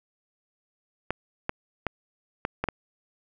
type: clicks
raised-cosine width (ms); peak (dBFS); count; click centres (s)
0.5; -11; 6; 1.106 / 1.494 / 1.867 / 2.451 / 2.64 / 2.687
effects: none